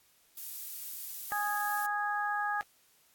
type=noise; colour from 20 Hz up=violet; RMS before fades=-40 dBFS; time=0.37-1.86 s; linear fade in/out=2 ms
type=harmonic tone; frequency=414 Hz; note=G#4; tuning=5 cents flat; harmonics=2 / 3 / 4; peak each=-33 / -36 / -34 dBFS; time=1.32-2.61 s; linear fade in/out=0 ms
effects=white hiss -66 dBFS RMS until 3.14 s + AAC 64 kbps